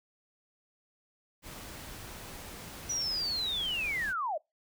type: noise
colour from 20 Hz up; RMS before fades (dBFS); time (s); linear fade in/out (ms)
pink; -45; 1.42-4.14; 50
type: linear sweep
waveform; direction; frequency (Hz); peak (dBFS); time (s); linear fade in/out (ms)
sine; down; 5920 to 564; -30; 2.89-4.38; 10
effects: noise-tail reverb RT60 0.2 s tail -24 dB re dry